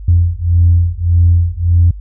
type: beating tone pair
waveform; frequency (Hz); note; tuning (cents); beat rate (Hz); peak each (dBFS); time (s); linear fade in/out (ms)
sine; 85.5 / 87.2; F2 / F2; -36 / -2; 1.7; -10; 0.08-1.91; 5
effects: tanh soft clip ceiling 0 dBFS + added 50 Hz sine -25 dBFS peak until 2 s